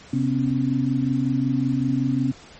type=tone cluster; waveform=sine; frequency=132.6 / 249.7 / 275.1 Hz; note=C3 / B3 / C#4; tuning=+23 / +19 / -13 cents; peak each=-24 / -23 / -23 dBFS; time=0.13-2.32 s; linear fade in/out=5 ms; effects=pink hiss -46 dBFS RMS until 2.59 s + MP3 32 kbps